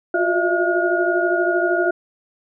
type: tone cluster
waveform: sine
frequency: 351.5 / 364.1 / 620 / 674 / 1437 Hz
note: F4 / F#4 / D#5 / E5 / F6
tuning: +11 / -28 / -6 / +38 / +49 cents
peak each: -21 / -25 / -25 / -21 / -22 dBFS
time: 0.14-1.91 s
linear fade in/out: 5 ms
effects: none